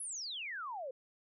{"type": "exponential sweep", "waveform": "sine", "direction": "down", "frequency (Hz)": [11175, 493.9], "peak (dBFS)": -39, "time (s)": [0, 0.91], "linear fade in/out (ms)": 5, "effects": []}